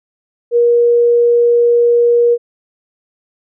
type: tone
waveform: sine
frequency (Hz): 475.3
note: A#4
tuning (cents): +34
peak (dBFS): -7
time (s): 0.51-2.38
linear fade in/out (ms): 50
effects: none